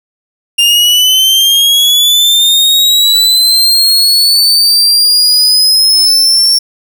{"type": "linear sweep", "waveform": "40% pulse", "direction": "up", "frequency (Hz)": [2794, 5480], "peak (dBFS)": -4, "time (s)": [0.58, 6.59], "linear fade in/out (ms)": 10, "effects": []}